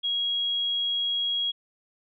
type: tone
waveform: sine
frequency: 3300 Hz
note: G#7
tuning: 12 cents flat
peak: -24 dBFS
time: 0.03-1.52 s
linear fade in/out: 20 ms
effects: none